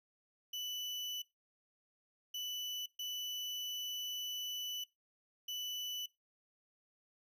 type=tone bursts at uneven times; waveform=35% pulse; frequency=2979 Hz; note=F#7; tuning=11 cents sharp; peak=-38 dBFS; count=4; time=0.53-1.22 / 2.34-2.86 / 2.99-4.84 / 5.48-6.06 s; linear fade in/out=5 ms; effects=noise-tail reverb RT60 0.2 s tail -19 dB re dry

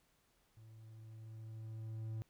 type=tone with level ramp; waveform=triangle; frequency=110.8 Hz; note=A2; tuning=13 cents sharp; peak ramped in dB=-54 to -37 dBFS; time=0.57-2.22 s; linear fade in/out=0 ms; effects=pink hiss -75 dBFS RMS until 2.29 s

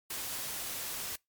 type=noise; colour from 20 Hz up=white; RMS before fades=-38 dBFS; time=0.1-1.16 s; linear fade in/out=5 ms; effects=noise-tail reverb RT60 0.2 s tail -26 dB re dry + MP3 96 kbps

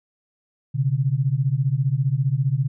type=beating tone pair; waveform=sine; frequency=127.5 / 142.5 Hz; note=C3 / C#3; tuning=-44 / +48 cents; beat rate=15 Hz; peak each=-21 dBFS; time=0.74-2.68 s; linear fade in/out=20 ms; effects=none

